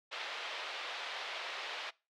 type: band-pass noise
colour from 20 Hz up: white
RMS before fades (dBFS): -42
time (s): 0.11-1.91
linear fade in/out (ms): 20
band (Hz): 490 to 3700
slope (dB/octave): 24
effects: noise-tail reverb RT60 0.3 s tail -23 dB re dry